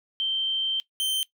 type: tone pair in turn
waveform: sine / 45% pulse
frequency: 3127 / 3114 Hz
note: G7 / G7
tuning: -5 / -12 cents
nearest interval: unison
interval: 7 cents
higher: first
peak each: -23 dBFS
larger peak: neither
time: 0.2-0.8 / 1-1.23 s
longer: first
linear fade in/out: 0 ms
effects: noise-tail reverb RT60 0.1 s tail -18 dB re dry